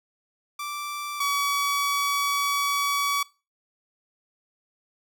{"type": "tone pair in turn", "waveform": "sawtooth", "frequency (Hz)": [1170, 1136.7], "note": ["D6", "C#6"], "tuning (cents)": [-7, 43], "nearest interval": "unison", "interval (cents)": 50, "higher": "first", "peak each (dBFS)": [-27, -19], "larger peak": "second", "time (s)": [[0.59, 1.2], [1.2, 3.23]], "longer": "second", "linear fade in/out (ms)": 5, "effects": ["noise-tail reverb RT60 0.3 s tail -21 dB re dry"]}